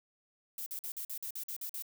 violet noise bursts, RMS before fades -40 dBFS, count 10, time 0.58-1.823 s, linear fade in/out 2 ms, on 82 ms, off 47 ms, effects none

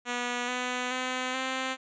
5% pulse tone with pitch steps, 243.8 / 249.5 / 255.3 / 261.3 Hz, B3 / B3 / C4 / C4, -22 / +18 / -42 / -2 cents, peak -18 dBFS, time 0.05-1.77 s, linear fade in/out 50 ms, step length 430 ms, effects resampled to 16000 Hz

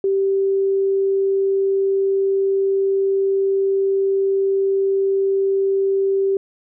sine tone, 390 Hz, G4, 9 cents flat, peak -15 dBFS, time 0.04-6.37 s, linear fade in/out 2 ms, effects none

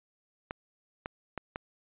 clicks, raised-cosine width 0.5 ms, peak -20 dBFS, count 4, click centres 0.509 / 1.059 / 1.377 / 1.559 s, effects resampled to 8000 Hz

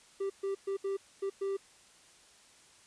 triangle tone bursts at uneven times, 392 Hz, G4, in tune, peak -29 dBFS, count 6, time 0.2-0.3 / 0.43-0.55 / 0.67-0.77 / 0.84-0.97 / 1.22-1.3 / 1.41-1.57 s, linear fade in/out 10 ms, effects white hiss -60 dBFS RMS until 2.86 s + resampled to 22050 Hz

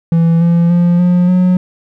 triangle tone with pitch steps, 166.3 / 170.09 / 173.96 / 177.93 / 181.98 Hz, E3 / F3 / F3 / F3 / F#3, +16 / -45 / -6 / +33 / -28 cents, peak -5 dBFS, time 0.12-1.57 s, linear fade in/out 2 ms, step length 290 ms, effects none

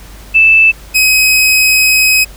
sine / sawtooth tone pair in turn, 2637 / 2534 Hz, E7 / D#7, 0 / +31 cents, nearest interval minor second, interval 69 cents, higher first, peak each -3 dBFS, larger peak neither, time 0.34-0.72 / 0.94-2.25 s, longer second, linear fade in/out 20 ms, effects added 50 Hz sine -32 dBFS peak until 2.36 s + pink hiss -37 dBFS RMS until 2.36 s

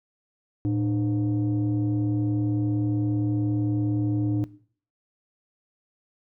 sine tone pair together, 113.05 / 301.8 Hz, A2 / D4, +47 / +47 cents, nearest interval octave + perfect fourth, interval 1700 cents, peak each -23 dBFS, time 0.65-4.44 s, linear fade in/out 0 ms, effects noise-tail reverb RT60 0.5 s tail -19 dB re dry + tanh soft clip ceiling -18 dBFS

